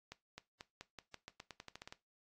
accelerating click train, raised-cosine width 0.2 ms, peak -30 dBFS, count 15, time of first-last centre 0.12-1.925 s, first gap 260 ms, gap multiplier 0.88, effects noise-tail reverb RT60 0.2 s tail -17 dB re dry + AAC 48 kbps

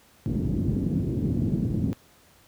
white low-pass noise, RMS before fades -25 dBFS, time 0.26-1.93 s, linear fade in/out 0 ms, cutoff 270 Hz, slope 24 dB/octave, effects pink hiss -57 dBFS RMS until 2.47 s + high-pass 60 Hz 12 dB/octave

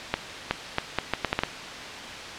accelerating click train, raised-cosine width 0.3 ms, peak -6 dBFS, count 9, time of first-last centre 0.14-1.435 s, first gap 370 ms, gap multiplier 0.74, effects white hiss -36 dBFS RMS until 2.38 s + low-pass 4000 Hz 12 dB/octave

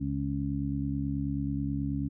harmonic tone, 69.3 Hz, C#2, in tune, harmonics 1 / 2 / 3 / 4, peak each -36 / -33 / -37 / -32 dBFS, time 0-2.09 s, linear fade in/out 20 ms, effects none

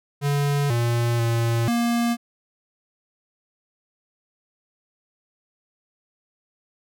square tone with pitch steps, 143 / 118.2 / 116.2 / 235.8 Hz, D3 / A#2 / A#2 / A#3, -46 / +24 / -5 / +20 cents, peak -20 dBFS, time 0.21-2.17 s, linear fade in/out 50 ms, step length 490 ms, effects none

